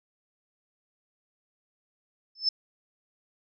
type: tone with exponential growth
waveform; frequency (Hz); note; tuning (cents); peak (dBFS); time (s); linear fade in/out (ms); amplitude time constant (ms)
sine; 5260; E8; -5; -18; 2.35-2.49; 5; 29
effects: none